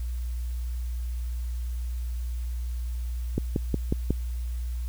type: click train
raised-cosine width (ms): 3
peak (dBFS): -11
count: 5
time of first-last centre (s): 3.38-4.106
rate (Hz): 5.51
effects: added 60 Hz sine -28 dBFS peak until 4.88 s + white hiss -53 dBFS RMS until 4.88 s